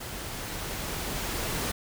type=noise with level ramp; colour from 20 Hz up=pink; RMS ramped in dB=-38 to -30 dBFS; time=0-1.72 s; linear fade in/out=10 ms; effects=none